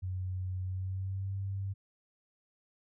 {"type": "tone with pitch glide", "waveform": "sine", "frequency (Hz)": [92.5, 97.6], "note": ["F#2", "G2"], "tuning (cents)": [0, -7], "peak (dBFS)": -33, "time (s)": [0.02, 1.74], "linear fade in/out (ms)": 20, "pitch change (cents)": 93, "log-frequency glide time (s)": [0.63, 1.35], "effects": []}